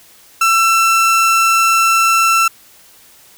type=tone; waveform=30% pulse; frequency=1339 Hz; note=E6; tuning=27 cents sharp; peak=-7 dBFS; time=0.41-2.48 s; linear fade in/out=5 ms; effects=white hiss -45 dBFS RMS until 3.37 s